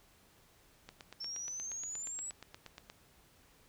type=click train; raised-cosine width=0.2 ms; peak=-30 dBFS; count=18; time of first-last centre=0.89-2.899 s; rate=8.46 Hz
type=exponential sweep; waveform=sine; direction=up; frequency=5390 to 7902 Hz; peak=-39 dBFS; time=1.2-2.31 s; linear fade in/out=10 ms
effects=pink hiss -65 dBFS RMS until 3.68 s